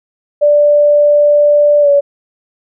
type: tone with pitch glide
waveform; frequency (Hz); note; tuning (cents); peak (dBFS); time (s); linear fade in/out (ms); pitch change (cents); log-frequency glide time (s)
sine; 587.3 to 568.9; D5 to C#5; 0 to +45; -5; 0.41-2.01; 20; -55; 1.81-1.89
effects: none